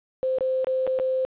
sine tone with dropouts, 520 Hz, C5, 11 cents flat, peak -21 dBFS, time 0.23-1.25 s, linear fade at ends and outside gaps 0 ms, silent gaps 0.385-0.408 / 0.645-0.67 / 0.867-0.875 / 0.989-0.998 s, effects resampled to 8000 Hz + 9-bit

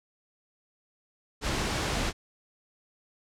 pink noise, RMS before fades -29 dBFS, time 1.41-2.13 s, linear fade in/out 50 ms, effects low-pass 7000 Hz 12 dB/octave

